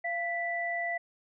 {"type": "tone pair together", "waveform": "sine", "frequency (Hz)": [688, 1975.5], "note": ["F5", "B6"], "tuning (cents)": [-26, 0], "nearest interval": "octave + tritone", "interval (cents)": 1826, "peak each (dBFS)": [-33, -32], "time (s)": [0.04, 0.98], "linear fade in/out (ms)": 10, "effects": []}